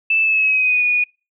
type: tone with pitch glide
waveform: sine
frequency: 2637 to 2460 Hz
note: E7 to D#7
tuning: 0 to -20 cents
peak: -13 dBFS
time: 0.1-1.04 s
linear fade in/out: 5 ms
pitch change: -120 cents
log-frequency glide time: 0.21-0.84 s
effects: noise-tail reverb RT60 0.3 s tail -26 dB re dry